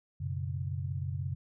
sine chord, F# suspended fourth, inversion none, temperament equal with one note detuned, 92.5 / 121.7 / 138.59 Hz, F#2 / B2 / C#3, 0 / -25 / 0 cents, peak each -35 / -40 / -36 dBFS, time 0.2-1.35 s, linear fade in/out 10 ms, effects none

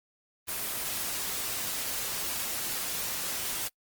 white noise, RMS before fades -33 dBFS, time 0.47-3.69 s, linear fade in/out 20 ms, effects noise-tail reverb RT60 0.1 s tail -26 dB re dry + Opus 24 kbps

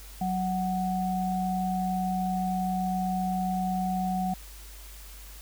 sine tone pair together, 185.5 / 742 Hz, F#3 / F#5, +5 / +5 cents, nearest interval 2 octaves, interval 2400 cents, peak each -28 / -29 dBFS, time 0.21-4.34 s, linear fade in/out 5 ms, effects added 50 Hz sine -44 dBFS peak until 5.41 s + white hiss -49 dBFS RMS until 5.41 s

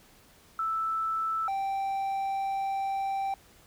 sine / triangle tone pair in turn, 1318.5 / 781.7 Hz, E6 / G5, 0 / -5 cents, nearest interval major sixth, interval 905 cents, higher first, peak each -27 / -26 dBFS, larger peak second, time 0.59-1.48 / 1.48-3.34 s, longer second, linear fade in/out 2 ms, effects pink hiss -58 dBFS RMS until 3.66 s

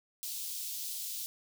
white high-pass noise, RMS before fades -39 dBFS, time 0.23-1.26 s, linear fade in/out 0 ms, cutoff 3400 Hz, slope 24 dB/octave, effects none

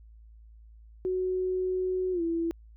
sine tone with pitch glide, 370 to 333.5 Hz, F#4 to E4, 0 to +20 cents, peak -26 dBFS, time 1.05-2.51 s, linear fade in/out 0 ms, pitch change -180 cents, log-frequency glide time 2.12-2.22 s, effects added 55 Hz sine -49 dBFS peak until 2.76 s

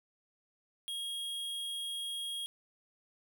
square tone, 3273 Hz, G#7, 26 cents flat, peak -37 dBFS, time 0.88-2.46 s, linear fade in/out 0 ms, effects none

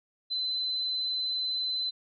sine tone, 4042 Hz, B7, 39 cents sharp, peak -28 dBFS, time 0.3-1.91 s, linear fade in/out 20 ms, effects none

